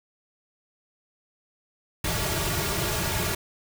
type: noise with comb filter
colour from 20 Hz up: pink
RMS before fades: -27 dBFS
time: 2.04-3.35 s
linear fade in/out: 5 ms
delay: 3.9 ms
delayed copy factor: -1
effects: none